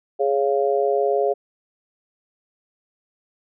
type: harmonic tone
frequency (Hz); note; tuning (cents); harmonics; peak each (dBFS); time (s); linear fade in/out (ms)
138.9; C#3; +4; 3 / 4 / 5; -20 / -22 / -23; 0.19-1.34; 20
effects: none